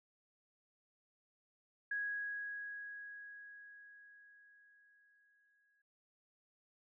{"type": "tone with exponential decay", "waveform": "sine", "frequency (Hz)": 1658, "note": "G#6", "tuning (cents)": -3, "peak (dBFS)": -35, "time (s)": [1.91, 5.82], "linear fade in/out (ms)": 5, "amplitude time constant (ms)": 850, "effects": []}